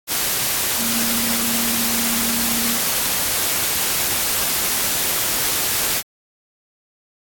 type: tone in noise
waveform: sine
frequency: 232.3 Hz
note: A#3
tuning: 6 cents flat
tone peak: -26 dBFS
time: 0.76-2.79 s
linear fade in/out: 50 ms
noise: white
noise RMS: -20 dBFS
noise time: 0.07-6.03 s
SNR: -9 dB
effects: AAC 64 kbps